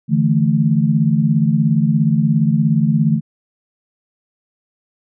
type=chord; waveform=sine; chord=D suspended second; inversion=none; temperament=equal with one note detuned; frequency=147.77 / 164.81 / 220 Hz; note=D3 / E3 / A3; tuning=+11 / 0 / 0 cents; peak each=-16 dBFS; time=0.08-3.21 s; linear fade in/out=50 ms; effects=none